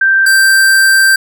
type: tone pair in turn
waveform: sine / square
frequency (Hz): 1568 / 1568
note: G6 / G6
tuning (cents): 0 / 0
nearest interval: unison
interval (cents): 0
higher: neither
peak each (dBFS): -6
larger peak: neither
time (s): 0.01-0.26 / 0.26-1.16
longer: second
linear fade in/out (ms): 5
effects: none